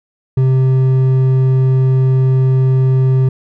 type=tone with hard clipping; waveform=triangle; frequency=130.81 Hz; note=C3; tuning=in tune; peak=-10 dBFS; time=0.37-3.29 s; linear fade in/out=5 ms; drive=9 dB; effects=none